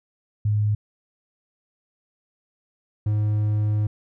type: tone pair in turn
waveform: sine / triangle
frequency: 105.1 / 105.71 Hz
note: G#2 / G#2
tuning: +21 / +31 cents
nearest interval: unison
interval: 10 cents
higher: second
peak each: -18 / -17 dBFS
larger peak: second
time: 0.45-0.75 / 3.06-3.87 s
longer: second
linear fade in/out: 5 ms
effects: none